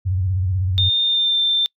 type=tone with vibrato; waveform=sine; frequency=92.9 Hz; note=F#2; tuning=7 cents sharp; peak=-17 dBFS; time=0.05-0.9 s; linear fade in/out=20 ms; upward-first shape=square; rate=16 Hz; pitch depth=79 cents each way
type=tone with pitch glide; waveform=sine; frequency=3630 to 3574 Hz; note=A#7 to A7; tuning=-47 to +26 cents; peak=-15 dBFS; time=0.78-1.66 s; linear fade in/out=0 ms; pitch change=-27 cents; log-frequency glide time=1.03-1.4 s
effects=noise-tail reverb RT60 0.1 s tail -26 dB re dry